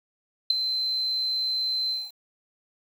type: tone with ADSR envelope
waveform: sine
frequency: 4082 Hz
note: C8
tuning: 44 cents flat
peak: -13 dBFS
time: 0.5-2.12 s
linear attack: 5 ms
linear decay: 8 ms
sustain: -11 dB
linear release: 220 ms
effects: 8-bit